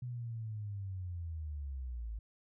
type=linear sweep; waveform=sine; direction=down; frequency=125.1 to 52.2 Hz; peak=-38 dBFS; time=0.02-2.19 s; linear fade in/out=5 ms; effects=none